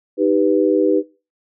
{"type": "chord", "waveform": "sine", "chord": "Eb augmented", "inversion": "none", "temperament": "equal", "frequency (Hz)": [311.1, 392, 493.9], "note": ["Eb4", "G4", "B4"], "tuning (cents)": [0, 0, 0], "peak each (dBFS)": -17, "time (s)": [0.17, 1.03], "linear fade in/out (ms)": 50, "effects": ["noise-tail reverb RT60 0.3 s tail -19 dB re dry"]}